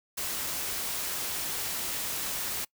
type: noise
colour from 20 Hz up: white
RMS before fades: -33 dBFS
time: 0.17-2.65 s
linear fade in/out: 10 ms
effects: noise-tail reverb RT60 0.1 s tail -24 dB re dry